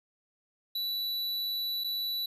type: tone with dropouts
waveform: square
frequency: 3951 Hz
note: B7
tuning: in tune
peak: -31 dBFS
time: 0.75-2.26 s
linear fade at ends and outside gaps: 5 ms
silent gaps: 1.838-1.843 s
effects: resampled to 32000 Hz